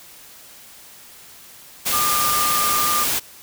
sine tone in noise, 1200 Hz, D6, 37 cents sharp, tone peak -20 dBFS, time 1.92-3.05 s, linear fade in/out 20 ms, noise white, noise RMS -21 dBFS, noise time 1.85-3.2 s, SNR -2 dB, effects white hiss -44 dBFS RMS until 3.42 s

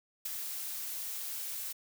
blue noise with ADSR envelope, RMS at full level -35 dBFS, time 0.25-1.73 s, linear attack 7 ms, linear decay 18 ms, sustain -4 dB, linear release 13 ms, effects none

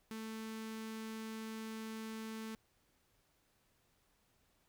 sawtooth tone with notch filter, 221.1 Hz, A3, 9 cents sharp, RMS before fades -45 dBFS, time 0.11-2.55 s, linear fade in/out 0 ms, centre 640 Hz, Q 1.7, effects pink hiss -75 dBFS RMS until 4.68 s

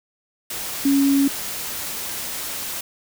sine tone in noise, 277.2 Hz, C#4, in tune, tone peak -14 dBFS, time 0.85-1.28 s, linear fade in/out 5 ms, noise white, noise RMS -29 dBFS, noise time 0.5-2.81 s, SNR +12 dB, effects none

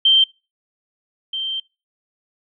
sine tone pair in turn, 3136 / 3136 Hz, G7 / G7, 0 / 0 cents, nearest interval unison, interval 0 cents, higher neither, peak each -10 / -22 dBFS, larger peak first, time 0.05-0.24 / 1.33-1.6 s, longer second, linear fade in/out 5 ms, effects noise-tail reverb RT60 0.3 s tail -25 dB re dry

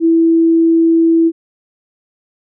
sine tone, 329.6 Hz, E4, in tune, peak -7 dBFS, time 0-1.32 s, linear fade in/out 50 ms, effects none

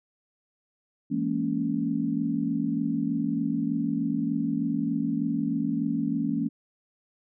sine chord, A# half-diminished seventh, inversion second, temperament just, 167.82 / 209.8 / 233.1 / 279.7 Hz, E3 / G#3 / A#3 / C#4, +31 / +18 / 0 / +16 cents, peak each -32 / -32 / -29 / -28 dBFS, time 1.1-6.49 s, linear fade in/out 20 ms, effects none

